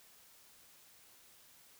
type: silence
effects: white hiss -62 dBFS RMS until 1.79 s